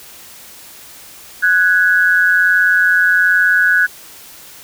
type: tone pair together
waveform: sine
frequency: 1480 / 1661.2 Hz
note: F#6 / G#6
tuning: 0 / 0 cents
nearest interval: major second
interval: 200 cents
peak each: -11 / -13 dBFS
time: 1.42-3.87 s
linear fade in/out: 20 ms
effects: white hiss -38 dBFS RMS until 4.63 s